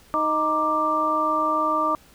harmonic tone with a mistuned harmonic, 311.1 Hz, D#4, in tune, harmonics 1 / 2 / 3 / 4, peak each -29 / -27 / -28 / -21 dBFS, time 0.14-1.95 s, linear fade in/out 0 ms, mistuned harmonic 4, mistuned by -92 cents, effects pink hiss -53 dBFS RMS until 2.14 s

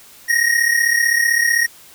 square tone pair together, 1857 / 1892.7 Hz, A#6 / A#6, -7 / +26 cents, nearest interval unison, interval 33 cents, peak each -17 dBFS, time 0.28-1.67 s, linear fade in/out 20 ms, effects white hiss -44 dBFS RMS until 1.94 s

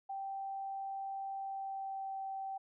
sine tone with pitch glide, 781 to 775.2 Hz, G5 to G5, -7 to -20 cents, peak -38 dBFS, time 0.09-2.58 s, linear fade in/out 10 ms, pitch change -13 cents, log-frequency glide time 1.36-2.19 s, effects none

